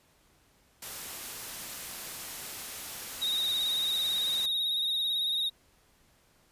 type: noise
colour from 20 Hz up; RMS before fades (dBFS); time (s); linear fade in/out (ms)
white; -40; 0.82-4.46; 5
type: tone with vibrato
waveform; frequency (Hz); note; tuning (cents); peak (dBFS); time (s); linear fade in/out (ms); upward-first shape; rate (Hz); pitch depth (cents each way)
triangle; 3756; A#7; +12; -26; 3.21-5.5; 20; sine; 18; 46
effects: pink hiss -65 dBFS RMS until 6.51 s + resampled to 32000 Hz